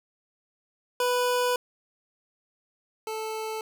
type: tone pair in turn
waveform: 25% pulse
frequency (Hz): 494.2 / 438.5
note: B4 / A4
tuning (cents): +1 / -6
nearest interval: major second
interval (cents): 207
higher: first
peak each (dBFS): -19 / -27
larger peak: first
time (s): 1-1.56 / 3.07-3.61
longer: first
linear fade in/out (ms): 2
effects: none